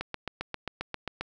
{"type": "click train", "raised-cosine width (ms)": 0.3, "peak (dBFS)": -16, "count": 10, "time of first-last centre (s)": [0.01, 1.21], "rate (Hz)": 7.5, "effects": []}